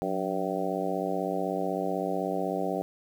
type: harmonic tone with a mistuned harmonic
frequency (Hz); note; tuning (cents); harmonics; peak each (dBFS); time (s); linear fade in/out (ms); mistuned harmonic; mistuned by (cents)
96; G2; -36; 2 / 3 / 4 / 5 / 6 / 7 / 8; -35 / -35 / -35 / -35 / -35 / -35 / -35; 0.02-2.82; 0; 2; -100
effects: 9-bit